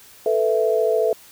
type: chord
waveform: sine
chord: A suspended second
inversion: none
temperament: equal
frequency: 440 / 493.9 / 659.3 Hz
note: A4 / B4 / E5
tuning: 0 / 0 / 0 cents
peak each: -19 / -22 / -21 dBFS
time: 0.26-1.13 s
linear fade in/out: 2 ms
effects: white hiss -47 dBFS RMS until 1.31 s